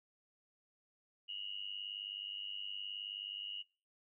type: tone with amplitude modulation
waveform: sine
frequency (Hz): 2883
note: F#7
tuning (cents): -46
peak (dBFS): -37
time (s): 1.28-3.63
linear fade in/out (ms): 20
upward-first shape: sine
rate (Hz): 99.1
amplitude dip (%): 85
effects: noise-tail reverb RT60 0.4 s tail -25 dB re dry